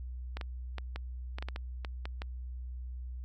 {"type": "clicks", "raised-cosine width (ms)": 0.3, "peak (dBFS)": -23, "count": 11, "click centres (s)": [0.37, 0.412, 0.783, 0.96, 1.385, 1.425, 1.486, 1.561, 1.848, 2.055, 2.219], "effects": ["added 62 Hz sine -38 dBFS peak until 3.24 s"]}